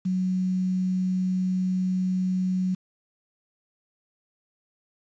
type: tone with quantisation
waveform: sine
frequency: 185 Hz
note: F#3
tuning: in tune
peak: -22 dBFS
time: 0.05-2.75 s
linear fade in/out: 10 ms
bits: 8
effects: resampled to 16000 Hz